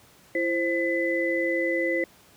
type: tone cluster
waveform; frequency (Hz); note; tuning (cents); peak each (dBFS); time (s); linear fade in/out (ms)
sine; 337 / 526 / 2007; E4 / C5 / B6; +38 / +9 / +27; -27; 0.35-2.04; 2
effects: pink hiss -55 dBFS RMS until 2.36 s + high-pass 80 Hz 12 dB/octave